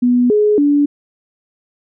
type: tone with pitch steps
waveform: sine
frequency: 245.5 / 420.2 / 289.1 Hz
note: B3 / G#4 / D4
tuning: -10 / +20 / -27 cents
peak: -9 dBFS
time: 0.02-0.86 s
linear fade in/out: 10 ms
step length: 280 ms
effects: none